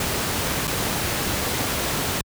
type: noise with dropouts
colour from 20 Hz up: pink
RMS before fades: -24 dBFS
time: 0-2.21 s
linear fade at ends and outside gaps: 2 ms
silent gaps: 0.672-0.677 s
effects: high-pass 60 Hz 12 dB/octave